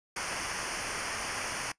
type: noise with comb filter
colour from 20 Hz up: pink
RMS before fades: -35 dBFS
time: 0.16-1.72 s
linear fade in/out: 5 ms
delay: 0.26 ms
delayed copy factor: -0.8
effects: noise-tail reverb RT60 0.1 s tail -20 dB re dry + resampled to 22050 Hz

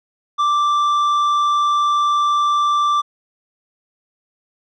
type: tone with tanh clipping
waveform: triangle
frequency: 1174.7 Hz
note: D6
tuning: in tune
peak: -15 dBFS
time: 0.38-3.02 s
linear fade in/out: 20 ms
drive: 11 dB
effects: none

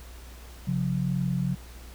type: tone pair together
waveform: sine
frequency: 137.41 / 179.6 Hz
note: C#3 / F3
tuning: -15 / +49 cents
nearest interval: perfect fourth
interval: 464 cents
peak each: -27 dBFS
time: 0.67-1.55 s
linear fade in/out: 10 ms
effects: added 60 Hz sine -43 dBFS peak until 1.94 s + pink hiss -50 dBFS RMS until 1.94 s

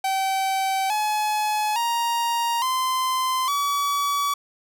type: tone with pitch steps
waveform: 45% pulse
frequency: 770 / 849.4 / 937.1 / 1033.8 / 1140.4 Hz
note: G5 / G#5 / A#5 / C6 / C#6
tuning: -31 / +39 / +9 / -21 / +49 cents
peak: -21 dBFS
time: 0.04-4.34 s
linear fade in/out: 5 ms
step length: 860 ms
effects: none

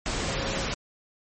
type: tone in noise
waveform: sine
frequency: 542 Hz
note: C#5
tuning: 39 cents flat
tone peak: -37 dBFS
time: 0.28-0.64 s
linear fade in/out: 0 ms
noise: pink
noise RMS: -29 dBFS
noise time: 0.06-0.74 s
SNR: -11 dB
effects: MP3 32 kbps

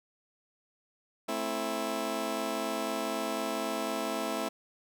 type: chord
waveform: 15% pulse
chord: A minor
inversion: none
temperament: just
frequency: 220 / 264 / 330 Hz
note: A3 / C4 / E4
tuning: 0 / +16 / +2 cents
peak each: -30 dBFS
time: 1.28-4.49 s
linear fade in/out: 10 ms
effects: none

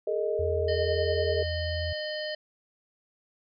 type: chord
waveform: sine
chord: Ab suspended second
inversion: none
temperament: equal with one note detuned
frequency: 415.3 / 456.6 / 622.3 Hz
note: Ab4 / Bb4 / Eb5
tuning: 0 / -36 / 0 cents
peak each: -30 dBFS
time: 0.07-1.43 s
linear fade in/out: 5 ms
type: tone with pitch glide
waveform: sine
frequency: 84.1 to 83.04 Hz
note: E2 to E2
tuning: +35 to +13 cents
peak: -30 dBFS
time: 0.39-1.93 s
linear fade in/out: 5 ms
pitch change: -22 cents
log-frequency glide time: 1.27-1.55 s
type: harmonic tone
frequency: 612 Hz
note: D#5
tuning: 29 cents flat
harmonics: 1 / 3 / 5 / 7 / 8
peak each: -33 / -38 / -40 / -41 / -42 dBFS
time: 0.68-2.35 s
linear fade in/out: 5 ms
effects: none

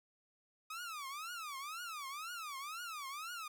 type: tone with vibrato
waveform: sawtooth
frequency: 1241 Hz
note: D#6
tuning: 5 cents flat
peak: -39 dBFS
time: 0.7-3.48 s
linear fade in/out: 5 ms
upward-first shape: triangle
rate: 2 Hz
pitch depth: 290 cents each way
effects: none

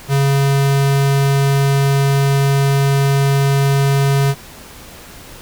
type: tone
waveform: square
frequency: 138.59 Hz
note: C#3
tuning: in tune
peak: -12 dBFS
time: 0.08-4.35 s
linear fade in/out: 50 ms
effects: pink hiss -37 dBFS RMS until 5.41 s

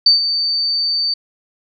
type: tone with ADSR envelope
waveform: sine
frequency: 4581 Hz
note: D8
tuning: 44 cents flat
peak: -5 dBFS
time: 0.06-1.14 s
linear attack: 5 ms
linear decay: 130 ms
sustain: -10 dB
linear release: 6 ms
effects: none

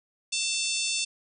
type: harmonic tone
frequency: 891 Hz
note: A5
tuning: 22 cents sharp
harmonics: 3 / 4 / 5 / 6 / 7 / 8 / 9 / 10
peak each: -32 / -33 / -34 / -35 / -35 / -36 / -37 / -37 dBFS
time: 0.32-1.05 s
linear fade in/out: 10 ms
effects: none

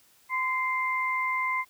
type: tone pair together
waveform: sine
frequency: 1027.9 / 2093 Hz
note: C6 / C7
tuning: -31 / 0 cents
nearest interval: octave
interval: 1231 cents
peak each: -28 dBFS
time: 0.29-1.65 s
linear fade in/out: 50 ms
effects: white hiss -61 dBFS RMS until 1.69 s

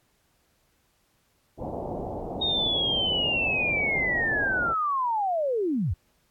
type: low-pass noise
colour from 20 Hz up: white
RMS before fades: -33 dBFS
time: 1.57-4.75 s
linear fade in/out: 50 ms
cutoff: 810 Hz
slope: 48 dB/octave
type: linear sweep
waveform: sine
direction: down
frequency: 3729 to 64.5 Hz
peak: -23 dBFS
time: 2.41-5.94 s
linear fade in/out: 10 ms
effects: pink hiss -68 dBFS RMS until 6.3 s + AAC 64 kbps

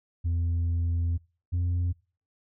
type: tone pair in turn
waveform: sine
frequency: 84.8 / 87.92 Hz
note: E2 / F2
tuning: +50 / +12 cents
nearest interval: minor second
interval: 62 cents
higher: second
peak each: -21 / -21 dBFS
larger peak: neither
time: 0.24-1.18 / 1.52-1.93 s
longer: first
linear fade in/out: 20 ms
effects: noise-tail reverb RT60 0.4 s tail -26 dB re dry + tanh soft clip ceiling -23 dBFS

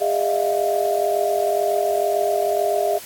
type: tone cluster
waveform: sine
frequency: 407.2 / 612 / 659 / 701 Hz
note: G#4 / D#5 / E5 / F5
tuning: -34 / -29 / -1 / +6 cents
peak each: -23 dBFS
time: 0-2.99 s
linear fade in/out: 20 ms
effects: white hiss -38 dBFS RMS until 3.05 s + AAC 64 kbps

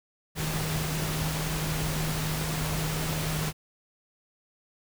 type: tone in noise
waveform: sine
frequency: 156.1 Hz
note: D#3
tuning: 6 cents sharp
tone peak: -30 dBFS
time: 0.35-3.53 s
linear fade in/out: 50 ms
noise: pink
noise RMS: -32 dBFS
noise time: 0.35-3.53 s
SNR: -1 dB
effects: none

